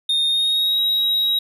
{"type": "tone with pitch glide", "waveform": "triangle", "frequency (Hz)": [3675, 3824], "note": ["A#7", "A#7"], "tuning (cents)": [-25, 43], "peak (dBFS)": -15, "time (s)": [0.09, 1.39], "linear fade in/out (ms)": 5, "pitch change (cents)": 68, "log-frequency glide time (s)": [0.28, 0.8], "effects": []}